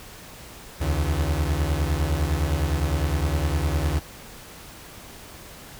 35% pulse beating tone pair, 71 / 80.8 Hz, C#2 / E2, +42 / -34 cents, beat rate 9.8 Hz, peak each -22 / -23 dBFS, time 0.8-4 s, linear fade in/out 20 ms, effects pink hiss -43 dBFS RMS until 5.79 s

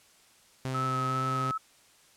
sawtooth tone with pitch glide, 130.81 to 131.87 Hz, C3 to C3, 0 to +14 cents, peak -27 dBFS, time 0.65-1.51 s, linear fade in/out 0 ms, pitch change +14 cents, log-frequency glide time 1.15-1.34 s
sine tone with vibrato, 1292 Hz, E6, 35 cents flat, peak -29 dBFS, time 0.74-1.58 s, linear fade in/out 10 ms, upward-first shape sine, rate 2.6 Hz, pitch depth 17 cents each way
effects white hiss -60 dBFS RMS until 2.16 s + low-pass 10000 Hz 12 dB/octave

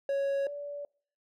triangle / sine tone pair in turn, 554.4 / 576.7 Hz, C#5 / D5, 0 / -32 cents, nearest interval minor second, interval 68 cents, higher second, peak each -25 / -36 dBFS, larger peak first, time 0.09-0.47 / 0.47-0.85 s, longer neither, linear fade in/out 2 ms, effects noise-tail reverb RT60 0.5 s tail -26 dB re dry

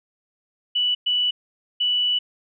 sine tone bursts at uneven times, 2960 Hz, F#7, in tune, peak -18 dBFS, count 3, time 0.75-0.95 / 1.06-1.31 / 1.8-2.19 s, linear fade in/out 10 ms, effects none

